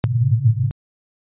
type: band-pass noise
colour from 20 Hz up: white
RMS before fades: -17 dBFS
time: 0.04-0.71 s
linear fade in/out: 0 ms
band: 110 to 130 Hz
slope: 96 dB/octave
effects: resampled to 8000 Hz